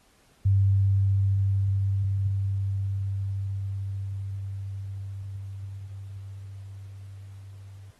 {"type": "tone with level ramp", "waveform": "sine", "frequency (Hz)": 98, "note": "G2", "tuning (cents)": 0, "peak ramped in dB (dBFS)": [-17, -42], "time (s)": [0.45, 7.91], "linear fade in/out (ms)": 10, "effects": ["pink hiss -62 dBFS RMS until 7.99 s", "AAC 32 kbps"]}